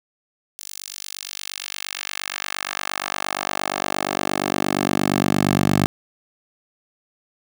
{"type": "tone with high-pass filter sweep", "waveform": "10% pulse", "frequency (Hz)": 48.6, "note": "G1", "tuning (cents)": -14, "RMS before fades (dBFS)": -24, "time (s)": [0.59, 5.86], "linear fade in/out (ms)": 0, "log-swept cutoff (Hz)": [6600, 130], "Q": 0.98, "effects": []}